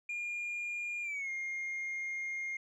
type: tone with pitch glide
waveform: sine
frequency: 2415 to 2127 Hz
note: D7 to C7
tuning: +48 to +28 cents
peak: -33 dBFS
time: 0.09-2.57 s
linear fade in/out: 5 ms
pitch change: -220 cents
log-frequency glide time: 1.02-1.3 s
effects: tanh soft clip ceiling -34 dBFS